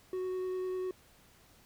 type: tone with vibrato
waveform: triangle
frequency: 370 Hz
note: F#4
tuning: in tune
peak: -31 dBFS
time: 0.13-0.91 s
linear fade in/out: 2 ms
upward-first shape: triangle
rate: 10 Hz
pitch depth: 9 cents each way
effects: pink hiss -62 dBFS RMS until 1.65 s